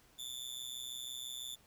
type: tone with amplitude modulation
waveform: sawtooth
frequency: 3513 Hz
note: A7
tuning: 3 cents flat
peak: -35 dBFS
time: 0.18-1.56 s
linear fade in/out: 20 ms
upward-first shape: sine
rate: 126 Hz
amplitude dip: 90%
effects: pink hiss -66 dBFS RMS until 1.66 s